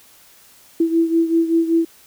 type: beating tone pair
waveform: sine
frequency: 329.6 / 334.8 Hz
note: E4 / E4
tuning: 0 / +27 cents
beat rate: 5.2 Hz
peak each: -15 / -20 dBFS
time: 0.8-1.85 s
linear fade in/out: 5 ms
effects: white hiss -49 dBFS RMS until 2.06 s